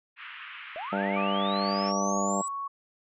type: band-pass noise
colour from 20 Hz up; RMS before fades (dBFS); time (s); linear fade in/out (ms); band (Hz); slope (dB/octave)
white; -43; 0.16-1.93; 50; 1100 to 2900; 48
type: linear sweep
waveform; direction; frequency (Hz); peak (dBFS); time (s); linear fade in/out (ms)
sine; up; 587.3 to 7930; -34; 0.76-2.48; 0
type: harmonic tone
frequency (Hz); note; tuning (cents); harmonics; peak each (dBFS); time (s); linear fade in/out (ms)
98.8; G2; +14; 2 / 3 / 4 / 5 / 6 / 7 / 8 / 9; -30 / -38 / -38 / -38 / -33 / -34 / -40 / -35; 0.92-2.42; 10
type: tone with pitch glide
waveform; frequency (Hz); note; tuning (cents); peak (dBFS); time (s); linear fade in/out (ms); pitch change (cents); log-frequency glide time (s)
sine; 1174.7 to 1110.7; D6 to C#6; 0 to +3; -31; 1.16-2.68; 10; -97; 1.37-2.48
effects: none